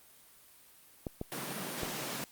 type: clicks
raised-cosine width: 2 ms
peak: -22 dBFS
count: 3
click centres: 1.068 / 1.214 / 1.833 s
type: high-pass noise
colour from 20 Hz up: pink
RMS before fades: -39 dBFS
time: 1.32-2.24 s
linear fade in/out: 0 ms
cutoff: 130 Hz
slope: 96 dB/octave
effects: white hiss -59 dBFS RMS until 2.31 s + Opus 32 kbps